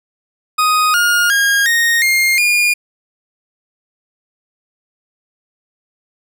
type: tone with pitch steps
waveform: 40% pulse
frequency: 1248 / 1425.3 / 1627.8 / 1859.1 / 2123 / 2425 Hz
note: D#6 / F6 / G#6 / A#6 / C7 / D#7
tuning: +5 / +35 / -35 / -5 / +25 / -45 cents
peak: -10 dBFS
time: 0.58-2.74 s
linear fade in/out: 10 ms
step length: 360 ms
effects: none